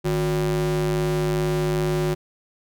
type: ring-modulated tone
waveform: square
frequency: 103.83 Hz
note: G#2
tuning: in tune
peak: -18 dBFS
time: 0.04-2.15 s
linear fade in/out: 20 ms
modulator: 259 Hz
effects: none